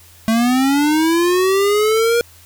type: linear sweep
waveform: square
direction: up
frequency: 220 to 476.4 Hz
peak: -13 dBFS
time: 0.28-2.21 s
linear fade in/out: 0 ms
effects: added 86 Hz sine -47 dBFS peak until 2.45 s + white hiss -46 dBFS RMS until 2.45 s